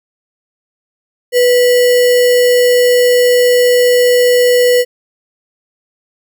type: tone with sample-and-hold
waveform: sine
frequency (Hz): 492.6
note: B4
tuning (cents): -5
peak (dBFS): -6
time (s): 1.32-4.85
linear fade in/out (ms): 50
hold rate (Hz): 2450
effects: none